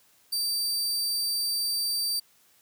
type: tone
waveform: sawtooth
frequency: 4654 Hz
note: D8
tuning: 17 cents flat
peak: -23 dBFS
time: 0.32-2.2 s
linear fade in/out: 10 ms
effects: white hiss -62 dBFS RMS until 2.61 s + high-pass 60 Hz 12 dB/octave